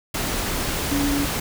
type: tone in noise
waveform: sine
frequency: 283.8 Hz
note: C#4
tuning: 41 cents sharp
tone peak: -21 dBFS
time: 0.91-1.25 s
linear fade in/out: 5 ms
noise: pink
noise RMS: -25 dBFS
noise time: 0.14-1.4 s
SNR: +1 dB
effects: none